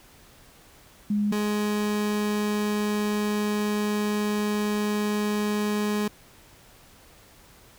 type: tone pair in turn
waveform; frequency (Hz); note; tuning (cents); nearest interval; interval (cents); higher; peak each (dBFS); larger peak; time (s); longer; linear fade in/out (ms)
sine / 30% pulse; 207.1 / 209; G#3 / G#3; -5 / +11; unison; 16; second; -21; neither; 1.1-1.32 / 1.32-6.08; second; 5
effects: pink hiss -53 dBFS RMS until 7.78 s